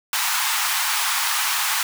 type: high-pass noise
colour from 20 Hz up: pink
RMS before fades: -22 dBFS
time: 0.13-1.83 s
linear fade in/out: 2 ms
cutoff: 850 Hz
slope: 48 dB/octave
effects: none